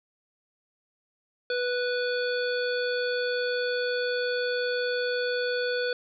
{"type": "harmonic tone", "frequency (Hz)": 492.8, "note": "B4", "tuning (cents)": -4, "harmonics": [1, 3, 5, 7, 9], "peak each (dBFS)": [-27, -31, -41, -39, -37], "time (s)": [1.5, 5.93], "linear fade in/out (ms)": 2, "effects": []}